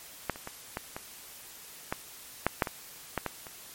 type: clicks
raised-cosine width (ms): 0.5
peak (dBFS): -12 / -28 / -22 / -17 / -21 / -14 / -8 / -8 / -18 / -13 / -15 / -27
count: 12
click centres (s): 0.297 / 0.359 / 0.474 / 0.771 / 0.965 / 1.925 / 2.466 / 2.622 / 2.672 / 3.177 / 3.263 / 3.468
effects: white hiss -48 dBFS RMS until 3.74 s + MP3 64 kbps